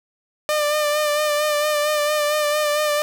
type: tone with vibrato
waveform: sawtooth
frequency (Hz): 598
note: D5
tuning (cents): +31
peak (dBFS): -14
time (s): 0.49-3.02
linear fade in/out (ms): 0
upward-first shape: sine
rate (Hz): 4.4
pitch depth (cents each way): 31
effects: none